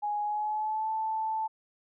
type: tone with pitch glide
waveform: sine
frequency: 832 to 878.9 Hz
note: G#5 to A5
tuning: +3 to -2 cents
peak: -28 dBFS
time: 0.02-1.48 s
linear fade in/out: 20 ms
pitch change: +95 cents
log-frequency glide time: 0.22-0.91 s
effects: none